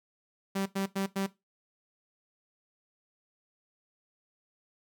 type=tone bursts; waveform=sawtooth; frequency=194.7 Hz; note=G3; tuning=12 cents flat; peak=-25 dBFS; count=4; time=0.55-1.266 s; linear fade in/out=10 ms; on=110 ms; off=92 ms; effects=noise-tail reverb RT60 0.2 s tail -17 dB re dry